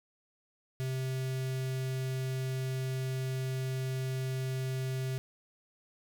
square tone with notch filter, 130.81 Hz, C3, in tune, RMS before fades -34 dBFS, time 0.8-5.18 s, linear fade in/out 0 ms, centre 1000 Hz, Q 1.2, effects none

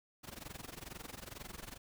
pink noise with amplitude modulation, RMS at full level -45 dBFS, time 0.23-1.78 s, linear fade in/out 20 ms, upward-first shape sine, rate 22.2 Hz, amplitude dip 90%, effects none

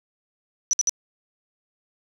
sine tone bursts, 5920 Hz, F#8, in tune, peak -17 dBFS, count 3, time 0.71-0.894 s, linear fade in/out 0 ms, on 22 ms, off 59 ms, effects none

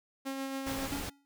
sawtooth tone with tremolo, 269.8 Hz, C#4, 47 cents flat, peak -30 dBFS, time 0.25-0.88 s, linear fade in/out 20 ms, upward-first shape sine, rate 7.2 Hz, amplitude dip 30%
pink noise, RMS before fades -39 dBFS, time 0.66-1.1 s, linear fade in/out 10 ms
square tone with exponential decay, 280.6 Hz, C#4, 21 cents sharp, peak -33 dBFS, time 0.92-1.25 s, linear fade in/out 0 ms, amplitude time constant 71 ms
effects none

